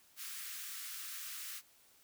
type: high-pass noise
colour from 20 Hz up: white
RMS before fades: -45 dBFS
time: 0.16-1.62 s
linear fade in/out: 50 ms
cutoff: 1200 Hz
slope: 48 dB/octave
effects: white hiss -66 dBFS RMS until 2.03 s

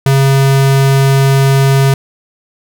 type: tone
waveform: square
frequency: 136.2 Hz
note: C#3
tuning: 30 cents flat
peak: -7 dBFS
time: 0.06-1.94 s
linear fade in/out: 2 ms
effects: none

